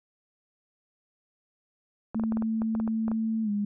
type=clicks; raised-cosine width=1 ms; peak=-22 dBFS; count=12; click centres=2.146 / 2.197 / 2.237 / 2.322 / 2.371 / 2.423 / 2.619 / 2.751 / 2.8 / 2.877 / 3.081 / 3.116 s
type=tone with pitch glide; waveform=sine; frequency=222.5 to 205.2 Hz; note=A3 to G#3; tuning=+20 to -21 cents; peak=-25 dBFS; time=2.15-3.65 s; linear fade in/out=5 ms; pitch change=-141 cents; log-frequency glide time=3.43-3.5 s
effects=none